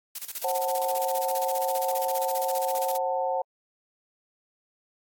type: noise with tremolo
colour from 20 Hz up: blue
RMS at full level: -33 dBFS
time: 0.15-2.97 s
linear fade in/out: 5 ms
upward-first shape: square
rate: 15 Hz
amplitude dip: 80%
type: chord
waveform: sine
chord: F# diminished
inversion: second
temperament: just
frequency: 532.8 / 740 / 888 Hz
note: C5 / F#5 / A5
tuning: +31 / 0 / +16 cents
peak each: -28 / -29 / -30 dBFS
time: 0.44-3.42 s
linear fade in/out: 5 ms
effects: AAC 64 kbps